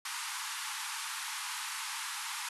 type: band-pass noise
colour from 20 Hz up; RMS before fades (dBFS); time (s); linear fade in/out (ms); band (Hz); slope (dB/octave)
pink; -39; 0.05-2.49; 5; 850 to 12000; 96
effects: none